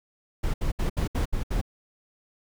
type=noise bursts; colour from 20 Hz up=brown; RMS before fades=-25 dBFS; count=7; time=0.43-1.614 s; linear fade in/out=10 ms; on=110 ms; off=69 ms; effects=none